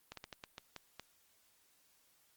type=slowing click train; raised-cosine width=0.2 ms; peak=-28 dBFS; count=8; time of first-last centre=0.12-0.996 s; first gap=53 ms; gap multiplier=1.28; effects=white hiss -71 dBFS RMS until 2.36 s + Opus 32 kbps